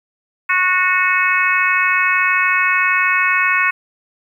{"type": "harmonic tone", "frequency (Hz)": 366.8, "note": "F#4", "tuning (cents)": -15, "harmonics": [3, 4, 5, 6, 7], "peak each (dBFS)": [-19, -19, -19, -19, -19], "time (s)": [0.49, 3.71], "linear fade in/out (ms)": 10, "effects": ["8-bit"]}